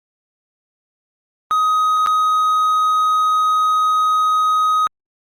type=tone with dropouts; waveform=triangle; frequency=1257 Hz; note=D#6; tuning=17 cents sharp; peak=-11 dBFS; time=1.51-4.87 s; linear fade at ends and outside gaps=0 ms; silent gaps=2.062-2.071 s; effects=Opus 24 kbps